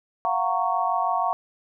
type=chord; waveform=sine; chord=Gb major seventh; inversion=third; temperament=just; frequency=693.7 / 740 / 925 / 1110 Hz; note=F5 / Gb5 / Bb5 / Db6; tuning=-12 / 0 / -14 / +2 cents; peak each=-27 / -26 / -27 / -26 dBFS; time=0.25-1.33 s; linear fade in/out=0 ms; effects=none